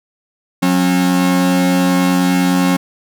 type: tone pair together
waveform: 45% pulse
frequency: 180.9 / 271 Hz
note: F#3 / C#4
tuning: -39 / -39 cents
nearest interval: perfect fifth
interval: 700 cents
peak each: -14 dBFS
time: 0.62-2.77 s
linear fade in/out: 10 ms
effects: none